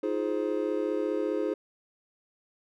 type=chord; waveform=triangle; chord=F minor seventh; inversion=third; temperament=just; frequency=314.3 / 349.2 / 419.1 / 523.8 Hz; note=Eb4 / F4 / Ab4 / C5; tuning=+18 / 0 / +16 / +2 cents; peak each=-30 / -32 / -29 / -31 dBFS; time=0.03-1.54 s; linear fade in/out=5 ms; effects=none